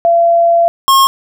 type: tone pair in turn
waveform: sine / square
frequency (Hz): 680 / 1079.4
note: F5 / C#6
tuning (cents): -46 / -46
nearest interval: minor sixth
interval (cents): 800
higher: second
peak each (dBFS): -6 / -6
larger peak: neither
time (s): 0.05-0.68 / 0.88-1.07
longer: first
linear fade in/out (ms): 0
effects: none